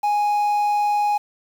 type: tone with quantisation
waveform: triangle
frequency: 829 Hz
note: G#5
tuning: 3 cents flat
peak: -15 dBFS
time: 0.03-1.18 s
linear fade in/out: 10 ms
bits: 7
effects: none